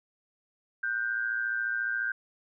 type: tone pair together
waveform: sine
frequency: 1461 / 1575.3 Hz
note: F#6 / G6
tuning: -22 / +8 cents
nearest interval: minor second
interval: 130 cents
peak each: -33 / -29 dBFS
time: 0.83-2.12 s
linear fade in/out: 5 ms
effects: none